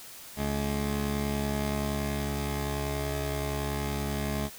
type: tone pair together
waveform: 15% pulse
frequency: 70.61 / 211.6 Hz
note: C#2 / G#3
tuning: +33 / +33 cents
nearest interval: octave + perfect fifth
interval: 1900 cents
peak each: -24 / -27 dBFS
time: 0.36-4.5 s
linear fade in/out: 50 ms
effects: white hiss -46 dBFS RMS until 4.58 s